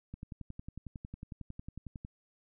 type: click train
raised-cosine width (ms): 5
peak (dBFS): -30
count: 22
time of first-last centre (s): 0.14-2.049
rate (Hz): 11
effects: none